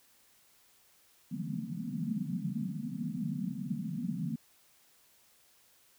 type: band-pass noise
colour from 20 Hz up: white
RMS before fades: -36 dBFS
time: 1.31-4.36 s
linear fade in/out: 5 ms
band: 140 to 250 Hz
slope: 96 dB/octave
effects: white hiss -65 dBFS RMS until 5.98 s